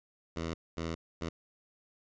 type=tone bursts at uneven times; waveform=10% pulse; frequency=82.41 Hz; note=E2; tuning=in tune; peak=-26 dBFS; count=3; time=0.36-0.54 / 0.77-0.95 / 1.21-1.29 s; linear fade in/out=5 ms; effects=resampled to 16000 Hz